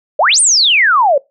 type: exponential two-way sweep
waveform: sine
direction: up then down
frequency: 529 to 9397 to 529 Hz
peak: -7 dBFS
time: 0.19-1.18 s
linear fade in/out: 5 ms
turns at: 0.4 s
effects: noise-tail reverb RT60 0.2 s tail -22 dB re dry